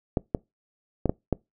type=clicks; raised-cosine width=2 ms; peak=-9 dBFS; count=5; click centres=0.172 / 0.348 / 1.057 / 1.095 / 1.327 s; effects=noise-tail reverb RT60 0.2 s tail -24 dB re dry